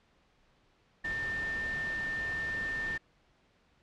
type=tone in noise; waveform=sine; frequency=1800 Hz; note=A6; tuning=39 cents sharp; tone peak=-32 dBFS; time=1.04-2.98 s; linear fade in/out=10 ms; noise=pink; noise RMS=-43 dBFS; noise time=1.04-2.98 s; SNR=+8 dB; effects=pink hiss -68 dBFS RMS until 3.82 s + low-pass 4000 Hz 12 dB/octave